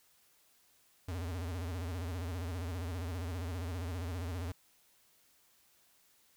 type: tone with vibrato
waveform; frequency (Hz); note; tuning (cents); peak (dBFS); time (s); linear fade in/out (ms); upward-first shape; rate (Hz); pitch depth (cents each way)
square; 87.1; F2; -4; -37; 1.08-4.52; 5; sine; 15; 140
effects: white hiss -68 dBFS RMS until 6.36 s